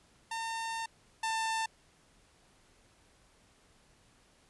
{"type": "tone pair in turn", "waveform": "sawtooth", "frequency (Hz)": [907, 893.5], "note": ["A#5", "A5"], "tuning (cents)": [-48, 26], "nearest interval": "unison", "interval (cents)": 26, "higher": "first", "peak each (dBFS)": [-31, -27], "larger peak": "second", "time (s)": [[0.31, 0.86], [1.23, 1.66]], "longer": "first", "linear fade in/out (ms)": 5, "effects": ["pink hiss -65 dBFS RMS until 4.49 s", "resampled to 24000 Hz"]}